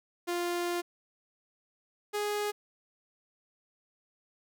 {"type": "tone pair in turn", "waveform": "sawtooth", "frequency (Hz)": [349.2, 415.3], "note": ["F4", "G#4"], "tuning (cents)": [0, 0], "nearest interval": "minor third", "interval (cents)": 300, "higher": "second", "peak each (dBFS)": -26, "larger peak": "neither", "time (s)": [[0.27, 0.82], [2.13, 2.52]], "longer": "first", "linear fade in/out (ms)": 20, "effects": []}